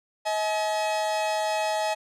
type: tone pair together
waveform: 45% pulse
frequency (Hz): 636.8 / 850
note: D#5 / G#5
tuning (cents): +40 / +40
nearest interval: perfect fourth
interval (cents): 500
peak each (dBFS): -27 / -27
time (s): 0.25-1.95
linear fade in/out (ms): 20
effects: low-pass 9000 Hz 12 dB/octave